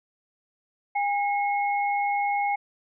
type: tone pair together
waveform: sine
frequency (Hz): 811 / 2169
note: G#5 / C#7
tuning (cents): -41 / -38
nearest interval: octave + perfect fourth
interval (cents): 1703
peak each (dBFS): -23 / -30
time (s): 0.95-2.56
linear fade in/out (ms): 10
effects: none